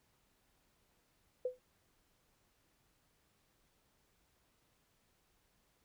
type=tone with exponential decay; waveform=sine; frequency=504 Hz; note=B4; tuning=35 cents sharp; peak=-30 dBFS; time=1.45-1.59 s; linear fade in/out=5 ms; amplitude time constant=29 ms; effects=pink hiss -75 dBFS RMS until 5.84 s